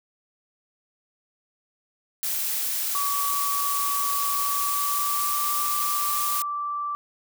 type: noise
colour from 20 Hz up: blue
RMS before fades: -27 dBFS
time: 2.23-6.42 s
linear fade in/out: 0 ms
type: tone with pitch glide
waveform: sine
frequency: 1138 to 1168.6 Hz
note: C#6 to D6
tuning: +45 to -9 cents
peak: -26 dBFS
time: 2.95-6.95 s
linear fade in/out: 0 ms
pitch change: +46 cents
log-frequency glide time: 4.42-5.48 s
effects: none